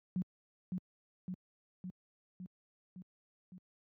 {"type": "tone with echo", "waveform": "sine", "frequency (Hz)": 183, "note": "F#3", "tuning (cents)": -19, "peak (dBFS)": -31, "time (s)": [0.16, 0.22], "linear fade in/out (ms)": 0, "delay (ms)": 560, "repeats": 6, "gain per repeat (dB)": -3, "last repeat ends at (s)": 3.58, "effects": ["high-pass 100 Hz 12 dB/octave"]}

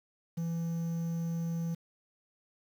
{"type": "tone with quantisation", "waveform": "triangle", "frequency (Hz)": 166.8, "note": "E3", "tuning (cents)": 21, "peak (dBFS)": -29, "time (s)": [0.37, 1.75], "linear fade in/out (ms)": 10, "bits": 9, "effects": []}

